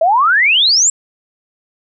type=exponential sweep; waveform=sine; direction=up; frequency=622.3 to 7750 Hz; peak=-8 dBFS; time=0.01-0.9 s; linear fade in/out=5 ms; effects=none